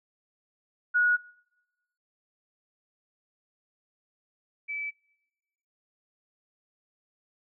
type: tone pair in turn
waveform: sine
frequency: 1456 / 2306 Hz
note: F#6 / D7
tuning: -28 / -32 cents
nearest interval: minor sixth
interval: 796 cents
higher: second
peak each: -20 / -31 dBFS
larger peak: first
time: 0.94-1.17 / 4.68-4.91 s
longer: neither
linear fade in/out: 20 ms
effects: noise-tail reverb RT60 1.0 s tail -25 dB re dry